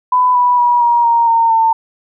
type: tone with pitch steps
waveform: sine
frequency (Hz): 1000 / 982.8 / 965.9 / 949.3 / 933 / 917 / 901.3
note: B5 / B5 / B5 / A#5 / A#5 / A#5 / A5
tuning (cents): +21 / -9 / -39 / +31 / +1 / -29 / +41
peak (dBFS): -8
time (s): 0.12-1.73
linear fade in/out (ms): 5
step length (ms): 230
effects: none